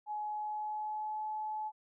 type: tone with pitch glide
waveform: sine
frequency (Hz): 844 to 858.8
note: G#5 to A5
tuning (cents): +28 to -42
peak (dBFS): -35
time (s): 0.06-1.72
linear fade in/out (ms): 50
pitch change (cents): +30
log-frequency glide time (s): 0.24-1.27
effects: none